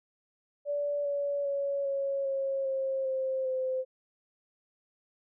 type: tone with pitch steps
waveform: sine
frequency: 578 / 569.1 / 560.2 / 551.6 / 543 / 534.6 / 526.4 / 518.2 Hz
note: D5 / C#5 / C#5 / C#5 / C#5 / C5 / C5 / C5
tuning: -28 / +45 / +18 / -9 / -36 / +37 / +10 / -17 cents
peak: -28 dBFS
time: 0.65-3.85 s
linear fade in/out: 50 ms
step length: 400 ms
effects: none